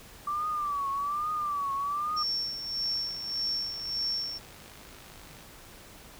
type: tone with vibrato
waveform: sine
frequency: 1165 Hz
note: D6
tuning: 14 cents flat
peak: -28 dBFS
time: 0.27-2.23 s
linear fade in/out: 5 ms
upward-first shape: triangle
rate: 1.2 Hz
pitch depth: 110 cents each way
type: tone with tremolo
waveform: sine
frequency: 5460 Hz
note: F8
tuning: 40 cents flat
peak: -27 dBFS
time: 2.16-4.39 s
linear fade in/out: 20 ms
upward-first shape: sine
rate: 1.7 Hz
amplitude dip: 60%
type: click train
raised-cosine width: 0.2 ms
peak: -34 dBFS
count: 136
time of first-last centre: 2.84-5.426 s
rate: 52.2 Hz
effects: pink hiss -50 dBFS RMS until 6.19 s